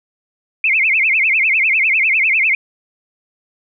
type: tone with vibrato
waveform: sine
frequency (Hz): 2357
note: D7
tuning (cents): +6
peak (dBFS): -11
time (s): 0.64-2.55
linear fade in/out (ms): 2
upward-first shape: sine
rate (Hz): 10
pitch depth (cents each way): 220
effects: none